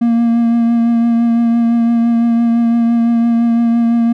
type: tone with vibrato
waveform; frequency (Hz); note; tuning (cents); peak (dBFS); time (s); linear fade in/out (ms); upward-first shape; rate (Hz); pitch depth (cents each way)
triangle; 233.1; A#3; 0; -7; 0.01-4.13; 10; triangle; 5.9; 21
effects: none